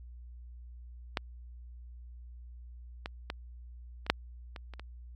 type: clicks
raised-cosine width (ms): 0.3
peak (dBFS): -13 / -20 / -18 / -27 / -6 / -26 / -30 / -27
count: 8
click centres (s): 1.172 / 3.059 / 3.301 / 4.065 / 4.1 / 4.562 / 4.737 / 4.796
effects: added 60 Hz sine -45 dBFS peak until 5.15 s + MP3 96 kbps